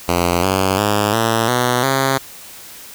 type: tone with pitch steps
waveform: 5% pulse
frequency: 87.31 / 95.21 / 103.83 / 113.23 / 123.47 / 134.65 Hz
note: F2 / G2 / G#2 / A#2 / B2 / C#3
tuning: 0 / -50 / 0 / -50 / 0 / -50 cents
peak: -3 dBFS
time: 0.08-2.18 s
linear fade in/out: 5 ms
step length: 350 ms
effects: white hiss -37 dBFS RMS until 2.94 s